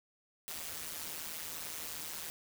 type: noise with amplitude modulation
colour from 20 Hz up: white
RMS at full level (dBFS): -39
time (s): 0.48-2.3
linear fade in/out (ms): 0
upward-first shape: sine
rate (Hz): 159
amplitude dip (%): 80
effects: none